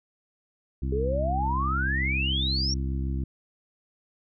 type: harmonic tone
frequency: 66.7 Hz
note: C2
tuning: 34 cents sharp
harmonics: 1 / 2 / 3 / 4 / 5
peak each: -27 / -33 / -37 / -39 / -41 dBFS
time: 0.82-3.24 s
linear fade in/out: 5 ms
type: exponential sweep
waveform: sine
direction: up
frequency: 401.3 to 5690 Hz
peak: -26 dBFS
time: 0.92-2.74 s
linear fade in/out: 5 ms
effects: none